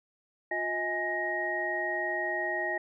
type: tone cluster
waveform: sine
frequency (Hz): 355.9 / 633 / 828 / 1878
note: F4 / D#5 / G#5 / A#6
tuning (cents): +33 / +30 / -5 / +12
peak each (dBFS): -37 / -35 / -37 / -31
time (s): 0.51-2.78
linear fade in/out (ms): 5
effects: none